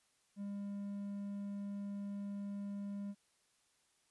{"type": "tone", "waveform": "triangle", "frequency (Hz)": 201.2, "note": "G3", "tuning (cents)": 45, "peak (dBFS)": -38, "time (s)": [0.36, 3.15], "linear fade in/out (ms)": 50, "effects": ["white hiss -75 dBFS RMS until 4.1 s", "resampled to 24000 Hz"]}